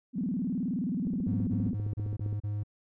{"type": "tone with vibrato", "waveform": "sine", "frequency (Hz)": 215.4, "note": "A3", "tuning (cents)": -37, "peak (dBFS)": -28, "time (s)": [0.13, 1.76], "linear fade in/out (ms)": 50, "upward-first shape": "square", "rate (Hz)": 19, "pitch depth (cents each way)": 280}
{"type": "click train", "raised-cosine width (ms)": 3, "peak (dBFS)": -27, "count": 20, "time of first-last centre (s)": [1.07, 2.328], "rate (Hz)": 15.1}
{"type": "tone bursts", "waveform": "triangle", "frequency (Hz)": 103.83, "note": "G#2", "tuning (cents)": 0, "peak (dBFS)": -28, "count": 6, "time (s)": [1.27, 2.635], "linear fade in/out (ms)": 10, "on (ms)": 200, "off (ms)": 33}
{"effects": []}